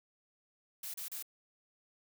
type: noise bursts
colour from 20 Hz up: blue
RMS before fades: -42 dBFS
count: 3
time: 0.83-1.226 s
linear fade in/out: 5 ms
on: 110 ms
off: 33 ms
effects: none